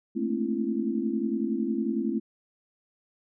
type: tone cluster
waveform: sine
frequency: 216.6 / 227.5 / 266 / 292.3 / 337 Hz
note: A3 / A#3 / C4 / D4 / E4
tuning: -27 / -42 / +29 / -8 / +38 cents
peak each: -31 / -31 / -31 / -39 / -31 dBFS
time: 0.15-2.2 s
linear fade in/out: 20 ms
effects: none